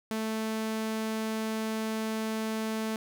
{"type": "tone", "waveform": "sawtooth", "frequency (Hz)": 220, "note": "A3", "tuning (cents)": 0, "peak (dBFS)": -26, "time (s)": [0.11, 2.96], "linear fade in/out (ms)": 0, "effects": []}